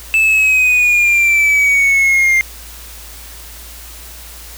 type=exponential sweep; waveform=triangle; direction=down; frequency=2637 to 2100 Hz; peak=-7 dBFS; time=0.14-2.41 s; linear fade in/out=0 ms; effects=added 57 Hz sine -35 dBFS peak until 4.57 s + white hiss -35 dBFS RMS until 4.57 s